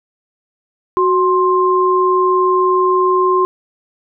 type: tone pair together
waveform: sine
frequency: 370 / 1053.2 Hz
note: F#4 / C6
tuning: 0 / +11 cents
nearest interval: octave + tritone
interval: 1811 cents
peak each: -13 dBFS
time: 0.97-3.45 s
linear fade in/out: 0 ms
effects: none